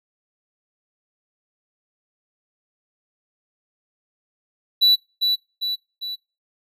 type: tone with echo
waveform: triangle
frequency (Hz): 3951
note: B7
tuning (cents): 0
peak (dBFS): -10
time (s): 4.81-4.96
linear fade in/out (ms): 20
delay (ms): 400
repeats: 3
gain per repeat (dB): -5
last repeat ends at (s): 6.16
effects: noise-tail reverb RT60 0.3 s tail -25 dB re dry